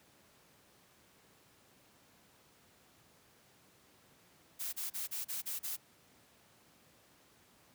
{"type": "noise bursts", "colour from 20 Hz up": "blue", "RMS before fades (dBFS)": -39, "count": 7, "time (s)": [4.59, 5.768], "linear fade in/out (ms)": 20, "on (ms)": 140, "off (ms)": 33, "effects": ["pink hiss -65 dBFS RMS until 7.74 s", "high-pass 100 Hz 12 dB/octave"]}